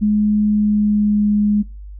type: tone with pitch glide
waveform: sine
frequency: 210.1 to 207.9 Hz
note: G#3 to G#3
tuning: +20 to +2 cents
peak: -12 dBFS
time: 0.01-1.63 s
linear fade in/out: 20 ms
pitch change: -18 cents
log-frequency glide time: 0.47-1.29 s
effects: noise-tail reverb RT60 0.3 s tail -26 dB re dry + added 50 Hz sine -31 dBFS peak until 1.99 s